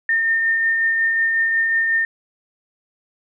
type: tone with tremolo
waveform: sine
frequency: 1817 Hz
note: A#6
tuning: 45 cents flat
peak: -14 dBFS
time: 0.09-2.05 s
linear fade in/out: 2 ms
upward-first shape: triangle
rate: 5.5 Hz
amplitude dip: 30%
effects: none